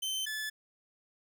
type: tone pair in turn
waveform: sawtooth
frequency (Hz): 3084 / 1730.8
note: G7 / A6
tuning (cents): -29 / -29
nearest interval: minor seventh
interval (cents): 1000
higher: first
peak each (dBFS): -29 / -31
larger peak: first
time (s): 0.02-0.26 / 0.26-0.5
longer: neither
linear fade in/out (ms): 10
effects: none